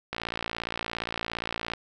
click train, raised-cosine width 0.3 ms, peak -14 dBFS, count 93, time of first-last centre 0.13-1.736 s, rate 57.3 Hz, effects none

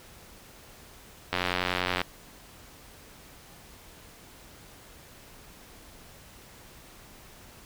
click train, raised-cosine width 0.3 ms, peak -10 dBFS, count 63, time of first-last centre 1.33-2.016 s, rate 90.4 Hz, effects pink hiss -51 dBFS RMS until 7.65 s

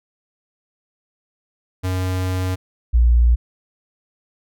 square / sine tone pair in turn, 92.5 / 59.08 Hz, F#2 / A#1, 0 / +24 cents, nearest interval minor sixth, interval 776 cents, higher first, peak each -20 / -10 dBFS, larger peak second, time 1.83-2.56 / 2.93-3.36 s, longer first, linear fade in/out 20 ms, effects none

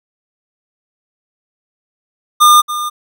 square tone with echo, 1208 Hz, D6, 48 cents sharp, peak -5 dBFS, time 2.4-2.62 s, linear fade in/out 20 ms, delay 280 ms, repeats 1, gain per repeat -13 dB, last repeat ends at 2.9 s, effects none

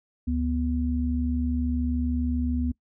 sine tone pair together, 72.84 / 245.8 Hz, D2 / B3, -14 / -8 cents, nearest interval octave + major sixth, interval 2106 cents, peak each -26 dBFS, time 0.27-2.72 s, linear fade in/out 10 ms, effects noise-tail reverb RT60 0.1 s tail -22 dB re dry

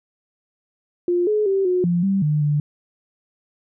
sine tone with pitch steps, 351.8 / 424.1 / 388.7 / 362.9 / 173.9 / 195 / 150.3 / 147.5 Hz, F4 / G#4 / G4 / F#4 / F3 / G3 / D3 / D3, +13 / +36 / -15 / -34 / -7 / -9 / +40 / +8 cents, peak -16 dBFS, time 1.08-2.6 s, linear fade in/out 2 ms, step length 190 ms, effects none

